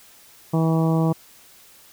harmonic tone, 162 Hz, E3, 30 cents flat, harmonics 1 / 2 / 3 / 4 / 5 / 6 / 7, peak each -18 / -24 / -28 / -30 / -32 / -34 / -35 dBFS, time 0.53-1.13 s, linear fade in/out 10 ms, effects white hiss -50 dBFS RMS until 1.92 s

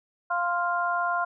harmonic tone, 349.2 Hz, F4, in tune, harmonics 2 / 3 / 4, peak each -28 / -28 / -28 dBFS, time 0.3-1.25 s, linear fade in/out 10 ms, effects none

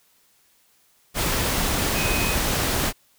sine tone in noise, 2515 Hz, D#7, 18 cents sharp, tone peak -28 dBFS, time 1.93-2.37 s, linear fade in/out 50 ms, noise pink, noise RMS -23 dBFS, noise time 1.14-2.93 s, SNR -8 dB, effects white hiss -61 dBFS RMS until 3.18 s

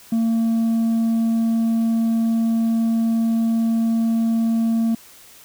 triangle tone with hard clipping, 227.2 Hz, A#3, 44 cents flat, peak -15 dBFS, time 0.12-4.95 s, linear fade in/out 5 ms, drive 1 dB, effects white hiss -46 dBFS RMS until 5.44 s

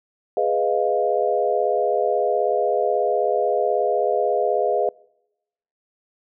sine chord, F half-diminished seventh, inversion first, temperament equal, 415.3 / 493.9 / 622.3 / 698.5 Hz, Ab4 / Cb5 / Eb5 / F5, 0 / 0 / 0 / 0 cents, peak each -23 dBFS, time 0.37-4.89 s, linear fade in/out 2 ms, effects noise-tail reverb RT60 0.9 s tail -26 dB re dry

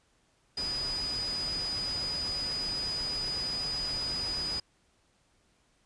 sine tone in noise, 4954 Hz, D#8, 8 cents flat, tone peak -31 dBFS, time 0.57-4.6 s, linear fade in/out 5 ms, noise pink, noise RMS -41 dBFS, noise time 0.57-4.6 s, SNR +7 dB, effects pink hiss -69 dBFS RMS until 5.85 s + resampled to 22050 Hz

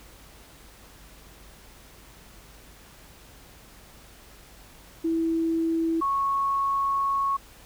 sine tone pair in turn, 327.9 / 1102.9 Hz, E4 / C#6, -9 / -9 cents, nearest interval octave + major sixth, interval 2100 cents, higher second, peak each -22 dBFS, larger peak neither, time 5.04-6.01 / 6.01-7.37 s, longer second, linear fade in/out 10 ms, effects added 50 Hz sine -53 dBFS peak until 7.65 s + pink hiss -51 dBFS RMS until 7.65 s

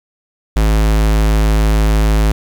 square tone, 53.3 Hz, G#1, 46 cents sharp, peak -10 dBFS, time 0.56-2.32 s, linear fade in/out 5 ms, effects 7-bit

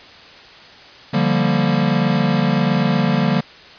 square chord, G minor seventh, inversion second, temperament equal, 146.83 / 174.61 / 196 / 233.1 Hz, D3 / F3 / G3 / Bb3, 0 / 0 / 0 / 0 cents, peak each -21 dBFS, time 1.13-3.41 s, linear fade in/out 10 ms, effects white hiss -41 dBFS RMS until 3.78 s + resampled to 11025 Hz

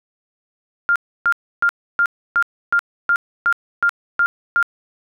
sine tone bursts, 1400 Hz, F6, 4 cents sharp, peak -12 dBFS, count 11, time 0.89-4.627 s, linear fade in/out 0 ms, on 67 ms, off 300 ms, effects none

